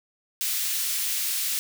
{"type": "high-pass noise", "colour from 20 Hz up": "white", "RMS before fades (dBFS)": -27, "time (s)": [0.41, 1.59], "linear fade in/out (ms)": 0, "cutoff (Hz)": 2400, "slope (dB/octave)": 12, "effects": []}